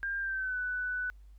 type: tone with pitch glide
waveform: sine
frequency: 1599 to 1491.9 Hz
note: G6 to F#6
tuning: +34 to +14 cents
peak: -31 dBFS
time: 0.03-1.1 s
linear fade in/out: 0 ms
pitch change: -120 cents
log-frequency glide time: 0.19-0.58 s
effects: added 50 Hz sine -50 dBFS peak until 1.38 s + pink hiss -75 dBFS RMS until 1.38 s